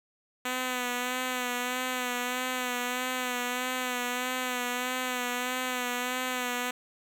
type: tone with vibrato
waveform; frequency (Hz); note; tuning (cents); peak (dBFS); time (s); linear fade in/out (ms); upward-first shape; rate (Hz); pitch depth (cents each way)
5% pulse; 250.2; B3; +23; -18; 0.45-6.71; 5; sine; 1.6; 35
effects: none